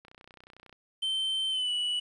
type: click train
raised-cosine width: 0.3 ms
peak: -35 dBFS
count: 22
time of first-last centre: 0.05-0.727 s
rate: 31 Hz
type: tone with pitch glide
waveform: triangle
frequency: 3100 to 2950 Hz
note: G7 to F#7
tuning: -20 to -6 cents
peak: -26 dBFS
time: 1.02-2 s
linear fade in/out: 10 ms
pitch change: -86 cents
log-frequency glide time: 1.5-1.71 s
effects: resampled to 24000 Hz + 10-bit